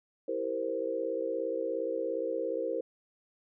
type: chord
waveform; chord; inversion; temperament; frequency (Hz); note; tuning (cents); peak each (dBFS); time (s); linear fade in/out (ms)
sine; C dominant seventh; first; equal; 329.6 / 392 / 466.2 / 523.3; E4 / G4 / Bb4 / C5; 0 / 0 / 0 / 0; -38 / -39 / -34 / -34; 0.28-2.81; 5
effects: none